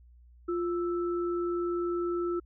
sine tone pair together, 349.2 / 1318.4 Hz, F4 / E6, 0 / 0 cents, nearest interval octave + major seventh, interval 2300 cents, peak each -28 / -38 dBFS, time 0.48-2.4 s, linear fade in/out 10 ms, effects added 60 Hz sine -53 dBFS peak until 2.45 s

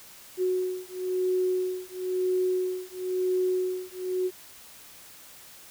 sine beating tone pair, 367.7 / 368.69 Hz, F#4 / F#4, -11 / -6 cents, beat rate 0.99 Hz, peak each -28 dBFS, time 0.37-4.31 s, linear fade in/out 50 ms, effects white hiss -49 dBFS RMS until 5.7 s

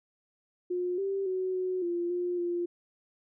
sine tone with pitch steps, 358.2 / 391.2 / 372.7 / 369.2 / 346.5 / 354.5 / 348.3 Hz, F4 / G4 / F#4 / F#4 / F4 / F4 / F4, +44 / -4 / +13 / -4 / -14 / +26 / -5 cents, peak -28 dBFS, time 0.7-2.66 s, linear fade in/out 10 ms, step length 280 ms, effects none

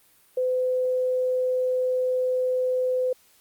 sine tone, 508 Hz, B4, 49 cents sharp, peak -21 dBFS, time 0.37-3.13 s, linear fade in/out 5 ms, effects white hiss -59 dBFS RMS until 3.4 s + Opus 32 kbps

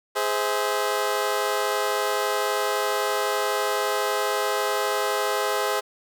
20% pulse chord, Ab augmented, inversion none, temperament just, 415.3 / 519.1 / 648.9 Hz, Ab4 / C5 / E5, 0 / -14 / -27 cents, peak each -21 / -22 / -24 dBFS, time 0.15-5.81 s, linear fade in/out 20 ms, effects none

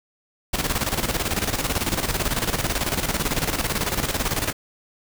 pink noise with tremolo, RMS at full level -22 dBFS, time 0.53-4.53 s, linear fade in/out 10 ms, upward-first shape square, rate 18 Hz, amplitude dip 65%, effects none

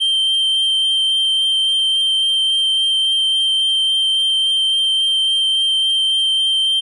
triangle tone with vibrato, 3139 Hz, G7, 2 cents sharp, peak -12 dBFS, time 0-6.81 s, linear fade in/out 20 ms, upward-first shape triangle, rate 3.6 Hz, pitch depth 10 cents each way, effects resampled to 24000 Hz

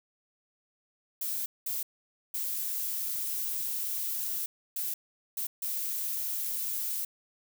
violet noise bursts at uneven times, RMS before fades -33 dBFS, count 6, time 1.21-1.46 / 1.66-1.83 / 2.34-4.46 / 4.76-4.94 / 5.37-5.47 / 5.62-7.05 s, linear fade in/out 5 ms, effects none

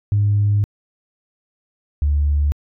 sine tone pair in turn, 102.8 / 72.83 Hz, G#2 / D2, -17 / -14 cents, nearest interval tritone, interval 597 cents, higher first, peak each -12 / -13 dBFS, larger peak first, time 0.12-0.64 / 2.02-2.52 s, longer first, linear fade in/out 0 ms, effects tanh soft clip ceiling -9 dBFS

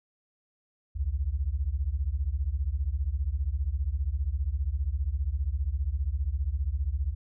sine beating tone pair, 61.74 / 76.74 Hz, B1 / D#2, 0 / -23 cents, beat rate 15 Hz, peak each -29 dBFS, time 0.95-7.15 s, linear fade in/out 20 ms, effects none

